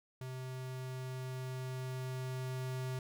square tone with level ramp, 129.2 Hz, C3, 21 cents flat, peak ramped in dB -42 to -37 dBFS, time 0.21-2.99 s, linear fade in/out 2 ms, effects none

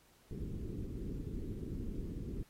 pink low-pass noise, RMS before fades -41 dBFS, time 0.31-2.43 s, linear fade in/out 2 ms, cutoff 410 Hz, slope 48 dB/octave, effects pink hiss -67 dBFS RMS until 2.49 s + AAC 48 kbps

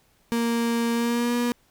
35% pulse tone with pitch glide, 233.1 to 240.8 Hz, A#3 to B3, 0 to -44 cents, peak -20 dBFS, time 0.32-1.52 s, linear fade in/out 0 ms, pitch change +56 cents, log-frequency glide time 0.93-1.35 s, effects pink hiss -63 dBFS RMS until 1.7 s

